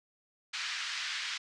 pink band-pass noise, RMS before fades -37 dBFS, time 0.53-1.38 s, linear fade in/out 10 ms, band 1500 to 5600 Hz, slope 24 dB/octave, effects resampled to 22050 Hz

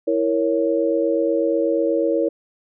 sine chord, A# diminished, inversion second, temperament equal, 329.6 / 466.2 / 554.4 Hz, E4 / A#4 / C#5, 0 / 0 / 0 cents, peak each -21 dBFS, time 0.07-2.29 s, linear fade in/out 10 ms, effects none

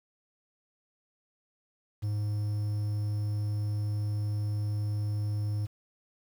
triangle tone with quantisation, 104.6 Hz, G#2, 13 cents sharp, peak -26 dBFS, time 2.02-5.67 s, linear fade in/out 20 ms, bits 9, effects none

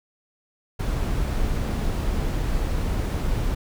brown noise, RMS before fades -24 dBFS, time 0.79-3.55 s, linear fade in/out 10 ms, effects none

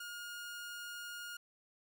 sawtooth tone, 1426 Hz, F6, 36 cents sharp, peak -40 dBFS, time 0-1.37 s, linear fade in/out 5 ms, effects none

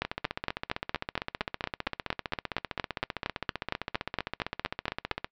two click trains, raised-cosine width 0.3 ms, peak -11 / -15 dBFS, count 23 / 81, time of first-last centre 0.02-5.113 / 0.05-5.245 s, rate 4.32 / 15.4 Hz, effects noise-tail reverb RT60 0.1 s tail -24 dB re dry + low-pass 5000 Hz 12 dB/octave

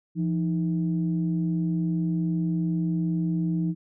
sine tone pair together, 170.2 / 312.7 Hz, F3 / D#4, -44 / +9 cents, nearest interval major seventh, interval 1053 cents, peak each -23 / -29 dBFS, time 0.15-3.75 s, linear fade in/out 50 ms, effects tanh soft clip ceiling -15 dBFS

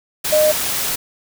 sine tone in noise, 613 Hz, D#5, 26 cents flat, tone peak -11 dBFS, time 0.32-0.52 s, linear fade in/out 10 ms, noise white, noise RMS -21 dBFS, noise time 0.24-0.96 s, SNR +7 dB, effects none

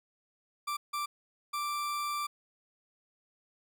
40% pulse tone bursts at uneven times, 1174.7 Hz, D6, in tune, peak -31 dBFS, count 3, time 0.67-0.77 / 0.93-1.06 / 1.53-2.27 s, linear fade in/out 10 ms, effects none

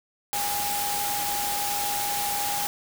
sine tone in noise, 818 Hz, G#5, 26 cents flat, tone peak -29 dBFS, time 0.33-2.67 s, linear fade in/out 0 ms, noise white, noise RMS -29 dBFS, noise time 0.33-2.67 s, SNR -3 dB, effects none

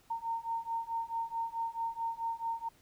sine beating tone pair, 914 / 918.6 Hz, A#5 / A#5, -34 / -26 cents, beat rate 4.6 Hz, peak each -37 / -36 dBFS, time 0.1-2.69 s, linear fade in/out 10 ms, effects pink hiss -65 dBFS RMS until 2.81 s

